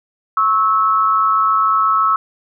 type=tone pair together; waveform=sine; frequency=1099.1 / 1307 Hz; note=C#6 / E6; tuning=-15 / -15 cents; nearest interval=minor third; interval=300 cents; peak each=-16 / -13 dBFS; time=0.37-2.16 s; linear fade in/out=2 ms; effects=none